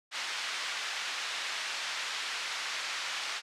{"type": "band-pass noise", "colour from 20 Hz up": "pink", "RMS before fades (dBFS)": -36, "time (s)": [0.11, 3.42], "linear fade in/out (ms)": 50, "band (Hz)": [1500, 5200], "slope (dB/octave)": 12, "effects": ["low-pass 9000 Hz 12 dB/octave"]}